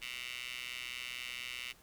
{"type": "tone with high-pass filter", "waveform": "15% pulse", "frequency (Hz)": 124.2, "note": "B2", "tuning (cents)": 10, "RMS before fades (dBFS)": -43, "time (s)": [0.01, 1.73], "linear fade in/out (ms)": 20, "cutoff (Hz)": 2500, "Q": 5.7, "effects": ["pink hiss -62 dBFS RMS until 1.82 s"]}